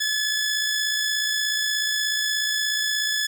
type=tone with amplitude modulation; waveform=15% pulse; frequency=1716 Hz; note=A6; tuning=44 cents flat; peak=-14 dBFS; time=0-3.27 s; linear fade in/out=10 ms; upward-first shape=sine; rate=56.7 Hz; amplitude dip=35%; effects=none